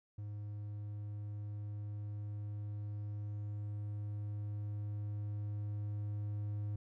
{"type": "tone with level ramp", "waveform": "triangle", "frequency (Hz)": 103.83, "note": "G#2", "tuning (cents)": 0, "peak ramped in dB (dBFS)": [-39, -34], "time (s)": [0.18, 6.76], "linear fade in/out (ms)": 5, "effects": []}